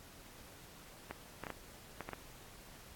clicks, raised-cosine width 0.5 ms, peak -26 dBFS, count 7, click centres 1.11 / 1.437 / 1.468 / 1.503 / 2.007 / 2.09 / 2.133 s, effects pink hiss -56 dBFS RMS until 2.95 s + AAC 64 kbps

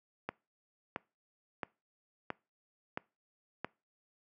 click train, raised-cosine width 0.5 ms, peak -20 dBFS, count 6, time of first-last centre 0.29-3.646 s, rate 1.49 Hz, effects noise-tail reverb RT60 0.3 s tail -24 dB re dry + high-pass 150 Hz 12 dB/octave

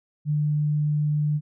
sine tone, 149.4 Hz, D3, 30 cents sharp, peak -20 dBFS, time 0.25-1.41 s, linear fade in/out 50 ms, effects none

